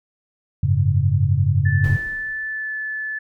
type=chord; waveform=sine; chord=F# suspended second; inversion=none; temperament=just; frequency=92.5 / 104.06 / 138.75 Hz; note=F#2 / G#2 / C#3; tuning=0 / +4 / +2 cents; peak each=-19 dBFS; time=0.63-1.97 s; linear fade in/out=5 ms
type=tone with pitch glide; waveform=sine; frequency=1750 to 1736.9 Hz; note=A6 to A6; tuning=-10 to -23 cents; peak=-24 dBFS; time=1.65-3.19 s; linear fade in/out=10 ms; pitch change=-13 cents; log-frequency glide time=2.48-2.74 s
type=noise with exponential decay; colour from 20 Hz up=brown; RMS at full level=-26 dBFS; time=1.84-2.63 s; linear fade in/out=1 ms; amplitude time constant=170 ms
effects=none